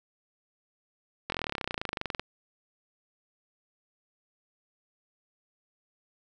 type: slowing click train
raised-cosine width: 0.3 ms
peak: -15 dBFS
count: 28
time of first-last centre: 1.3-2.196 s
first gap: 22 ms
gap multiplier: 1.03
effects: none